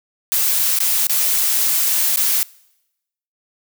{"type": "noise with dropouts", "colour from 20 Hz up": "blue", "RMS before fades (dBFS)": -17, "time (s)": [0.32, 2.43], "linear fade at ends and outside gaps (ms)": 0, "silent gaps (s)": [[0.59, 0.593], [0.787, 0.803], [1.069, 1.096], [2.16, 2.172]], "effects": ["noise-tail reverb RT60 0.9 s tail -24 dB re dry"]}